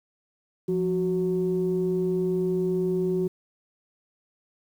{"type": "tone pair together", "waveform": "sine", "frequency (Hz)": [174.61, 370.2], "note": ["F3", "F#4"], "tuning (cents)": [0, 1], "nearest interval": "octave + minor second", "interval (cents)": 1301, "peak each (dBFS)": [-26, -23], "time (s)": [0.68, 3.28], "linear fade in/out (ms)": 10, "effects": ["tanh soft clip ceiling -16 dBFS", "9-bit"]}